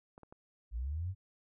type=clicks; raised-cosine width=1 ms; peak=-38 dBFS; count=3; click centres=0.179 / 0.233 / 0.325 s
type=linear sweep; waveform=sine; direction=up; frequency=51.91 to 98.7 Hz; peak=-34 dBFS; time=0.71-1.15 s; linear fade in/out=50 ms
effects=none